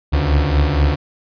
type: beating tone pair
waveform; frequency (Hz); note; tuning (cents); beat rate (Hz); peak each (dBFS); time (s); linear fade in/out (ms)
35% pulse; 69.3 / 73.5; C#2 / D2; 0 / +2; 4.2; -16 / -13; 0.12-0.96; 20
effects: resampled to 11025 Hz